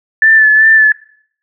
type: tone with vibrato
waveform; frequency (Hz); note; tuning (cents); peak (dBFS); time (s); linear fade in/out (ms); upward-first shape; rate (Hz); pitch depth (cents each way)
sine; 1751; A6; -9; -4; 0.22-0.92; 2; sine; 2.6; 30
effects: noise-tail reverb RT60 0.6 s tail -20 dB re dry